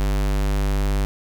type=tone; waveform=square; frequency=49.61 Hz; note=G1; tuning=21 cents sharp; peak=-19 dBFS; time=0-1.05 s; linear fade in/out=0 ms; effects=none